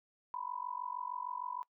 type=tone with amplitude modulation; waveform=sine; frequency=987.8 Hz; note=B5; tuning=in tune; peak=-34 dBFS; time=0.34-1.63 s; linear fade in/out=0 ms; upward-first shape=sine; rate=46.5 Hz; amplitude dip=100%; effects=noise-tail reverb RT60 0.1 s tail -22 dB re dry